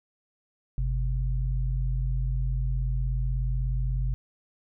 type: tone pair together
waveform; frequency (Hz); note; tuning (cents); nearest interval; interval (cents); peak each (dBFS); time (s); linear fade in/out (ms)
sine; 48.18 / 127.8; G1 / C3; -29 / -40; octave + perfect fourth; 1689; -25 / -30; 0.78-4.14; 0
effects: none